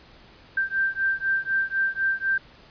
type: beating tone pair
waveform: sine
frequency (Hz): 1569 / 1573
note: G6 / G6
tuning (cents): +1 / +6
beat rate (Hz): 4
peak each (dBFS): -25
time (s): 0.57-2.38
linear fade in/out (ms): 5
effects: pink hiss -51 dBFS RMS until 2.7 s + resampled to 11025 Hz